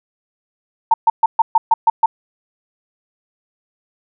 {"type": "tone bursts", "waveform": "sine", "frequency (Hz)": 900, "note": "A5", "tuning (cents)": 39, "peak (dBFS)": -7, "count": 8, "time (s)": [0.91, 2.06], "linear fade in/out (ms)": 5, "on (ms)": 30, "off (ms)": 130, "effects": []}